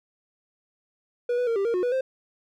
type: tone with pitch steps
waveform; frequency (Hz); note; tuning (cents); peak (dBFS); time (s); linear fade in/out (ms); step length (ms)
triangle; 484.4 / 493.3 / 460.6 / 394.6 / 466.5 / 362.7 / 489.9 / 524; B4 / B4 / A#4 / G4 / A#4 / F#4 / B4 / C5; -34 / -2 / -21 / +11 / +1 / -34 / -14 / +2; -20; 1.29-2.01; 5; 90
effects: none